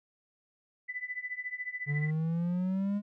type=tone with tremolo; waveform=sine; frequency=1995 Hz; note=B6; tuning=17 cents sharp; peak=-31 dBFS; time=0.88-2.11 s; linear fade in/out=20 ms; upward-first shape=triangle; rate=14 Hz; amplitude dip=95%
type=exponential sweep; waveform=triangle; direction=up; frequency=143.1 to 207.7 Hz; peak=-26 dBFS; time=1.86-3.02 s; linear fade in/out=50 ms
effects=none